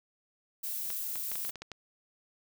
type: noise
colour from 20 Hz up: violet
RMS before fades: -36 dBFS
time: 0.63-1.51 s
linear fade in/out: 10 ms
type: clicks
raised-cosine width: 0.2 ms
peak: -24 dBFS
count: 9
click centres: 0.903 / 1.157 / 1.317 / 1.356 / 1.45 / 1.494 / 1.557 / 1.62 / 1.717 s
effects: none